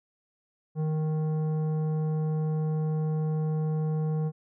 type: tone with tanh clipping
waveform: triangle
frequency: 155.56 Hz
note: D#3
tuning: in tune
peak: -27 dBFS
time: 0.75-4.32 s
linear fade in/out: 50 ms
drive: 15 dB
effects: none